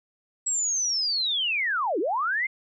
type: linear two-way sweep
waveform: sine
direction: down then up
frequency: 7800 to 293.7 to 2157 Hz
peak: -23 dBFS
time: 0.46-2.47 s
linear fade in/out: 10 ms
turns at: 1.99 s
effects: none